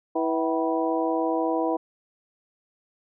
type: harmonic tone with a mistuned harmonic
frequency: 163 Hz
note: E3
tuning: 19 cents flat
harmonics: 2 / 3 / 4 / 5 / 6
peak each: -26 / -28 / -29 / -30 / -31 dBFS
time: 0.15-1.77 s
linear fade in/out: 10 ms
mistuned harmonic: 5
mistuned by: -110 cents
effects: none